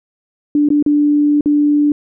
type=tone with dropouts; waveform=sine; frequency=293.7 Hz; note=D4; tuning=in tune; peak=-9 dBFS; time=0.55-1.92 s; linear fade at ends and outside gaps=2 ms; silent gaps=0.688-0.703 / 0.826-0.862 / 1.409-1.458 s; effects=none